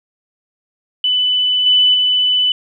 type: tone with level steps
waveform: sine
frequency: 2995 Hz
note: F#7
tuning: 20 cents sharp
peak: -12 / -8 / -11 dBFS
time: 1.04-2.52 s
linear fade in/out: 2 ms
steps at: 1.66 / 1.94 s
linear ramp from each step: 5 ms
effects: none